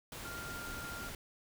sine tone in noise, 1396.9 Hz, F6, in tune, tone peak -44 dBFS, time 0.25-1.09 s, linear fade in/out 2 ms, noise pink, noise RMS -45 dBFS, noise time 0.12-1.15 s, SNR -2 dB, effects none

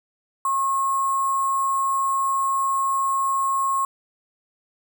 sine tone with sample-and-hold, 1083 Hz, C#6, 41 cents flat, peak -19 dBFS, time 0.45-3.85 s, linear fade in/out 2 ms, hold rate 8820 Hz, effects none

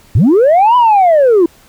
sine linear two-way sweep, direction up then down, 78.7 to 1005 to 319.9 Hz, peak -3 dBFS, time 0.15-1.46 s, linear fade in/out 5 ms, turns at 0.76 s, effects tanh soft clip ceiling -3 dBFS + pink hiss -45 dBFS RMS until 1.68 s

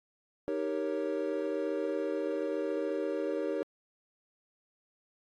triangle chord, Eb dominant seventh, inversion none, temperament equal, 311.1 / 392 / 466.2 / 554.4 Hz, Eb4 / G4 / Bb4 / Db5, 0 / 0 / 0 / 0 cents, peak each -34 dBFS, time 0.48-3.63 s, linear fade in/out 0 ms, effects AAC 32 kbps

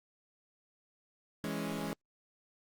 sawtooth chord, C# minor, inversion first, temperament equal, 164.81 / 207.7 / 277.2 Hz, E3 / G#3 / C#4, 0 / 0 / 0 cents, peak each -36 / -34 / -36 dBFS, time 1.44-1.93 s, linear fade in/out 0 ms, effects Opus 48 kbps

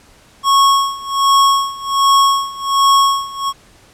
square tone with tremolo, 1100 Hz, C#6, 14 cents flat, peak -8 dBFS, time 0.43-3.53 s, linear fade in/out 50 ms, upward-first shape sine, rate 1.3 Hz, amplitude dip 90%, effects pink hiss -47 dBFS RMS until 3.93 s + low-pass 10000 Hz 12 dB/octave

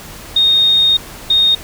sine tone pair in turn, 3703 / 3703 Hz, A#7 / A#7, -12 / -12 cents, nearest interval unison, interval 0 cents, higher neither, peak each -8 dBFS, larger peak neither, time 0.36-0.97 / 1.3-1.55 s, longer first, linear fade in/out 5 ms, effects pink hiss -33 dBFS RMS until 1.63 s

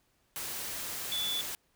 sine tone in noise, 3459 Hz, A7, 30 cents flat, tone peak -31 dBFS, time 1.12-1.41 s, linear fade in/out 0 ms, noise white, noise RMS -38 dBFS, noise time 0.36-1.55 s, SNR +4 dB, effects pink hiss -72 dBFS RMS until 1.75 s

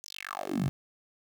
10% pulse tone with high-pass filter sweep, 48.51 Hz, G1, 17 cents flat, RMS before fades -34 dBFS, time 0.04-0.69 s, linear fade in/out 0 ms, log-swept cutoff 6600 to 110 Hz, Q 5.9, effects 10-bit

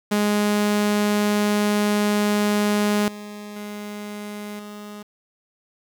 sawtooth tone with level steps, 207.7 Hz, G#3, in tune, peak -14 / -30 / -27 / -31 dBFS, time 0.11-5.03 s, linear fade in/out 10 ms, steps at 3.08 / 3.56 / 4.59 s, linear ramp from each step 2 ms, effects 8-bit

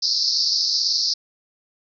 pink band-pass noise, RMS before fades -21 dBFS, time 0.02-1.14 s, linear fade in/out 10 ms, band 4300 to 5500 Hz, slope 96 dB/octave, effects none

